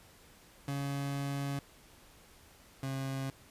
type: tone pair in turn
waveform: 30% pulse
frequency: 140.1 / 134.59 Hz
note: C#3 / C3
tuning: +19 / +49 cents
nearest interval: minor second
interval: 70 cents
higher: first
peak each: -31 / -32 dBFS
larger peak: first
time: 0.68-1.59 / 2.83-3.3 s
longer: first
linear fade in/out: 2 ms
effects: pink hiss -59 dBFS RMS until 3.5 s + resampled to 32000 Hz